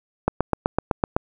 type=click train; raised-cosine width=1 ms; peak=-4 dBFS; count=8; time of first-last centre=0.28-1.165 s; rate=7.91 Hz; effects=none